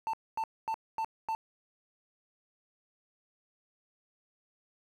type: tone bursts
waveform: triangle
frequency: 891 Hz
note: A5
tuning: 22 cents sharp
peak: -28 dBFS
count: 5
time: 0.07-1.35 s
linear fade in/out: 0 ms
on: 64 ms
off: 240 ms
effects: 11-bit